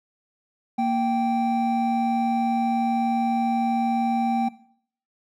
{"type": "tone pair together", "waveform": "triangle", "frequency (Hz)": [233.1, 780.4], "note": ["A#3", "G5"], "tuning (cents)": [0, -8], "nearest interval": "octave + major sixth", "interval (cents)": 2092, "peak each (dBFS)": -21, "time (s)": [0.78, 4.49], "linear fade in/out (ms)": 10, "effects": ["noise-tail reverb RT60 0.6 s tail -18 dB re dry"]}